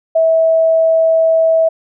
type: tone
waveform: sine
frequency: 650 Hz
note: E5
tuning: 24 cents flat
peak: -8 dBFS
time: 0.15-1.69 s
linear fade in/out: 10 ms
effects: none